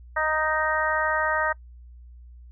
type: harmonic tone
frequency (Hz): 311.1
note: D#4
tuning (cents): 0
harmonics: 2 / 3 / 4 / 5 / 6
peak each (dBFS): -28 / -28 / -28 / -28 / -28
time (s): 0.16-1.53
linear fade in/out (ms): 10
effects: noise-tail reverb RT60 0.1 s tail -25 dB re dry + added 60 Hz sine -43 dBFS peak until 2.51 s